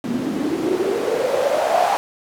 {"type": "noise with band-pass filter sweep", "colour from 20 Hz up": "white", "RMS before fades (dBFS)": -20, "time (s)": [0.04, 1.97], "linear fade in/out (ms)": 0, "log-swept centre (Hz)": [230, 780], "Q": 7.2, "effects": []}